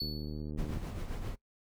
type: tone with exponential decay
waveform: triangle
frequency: 4435 Hz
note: C#8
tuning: in tune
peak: -31 dBFS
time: 0-0.51 s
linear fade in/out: 5 ms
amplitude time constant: 110 ms
type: click train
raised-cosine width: 3 ms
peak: -28 dBFS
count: 58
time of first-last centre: 0.02-0.773 s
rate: 75.7 Hz
type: noise with tremolo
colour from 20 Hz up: brown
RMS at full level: -35 dBFS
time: 0.57-1.36 s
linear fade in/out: 20 ms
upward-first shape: triangle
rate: 7.5 Hz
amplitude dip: 55%
effects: noise-tail reverb RT60 0.1 s tail -19 dB re dry